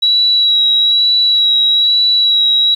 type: tone with vibrato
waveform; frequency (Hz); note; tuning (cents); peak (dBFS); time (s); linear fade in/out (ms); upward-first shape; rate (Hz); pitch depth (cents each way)
sine; 3895; B7; -25; -8; 0.02-2.75; 10; sine; 1.1; 19
effects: 7-bit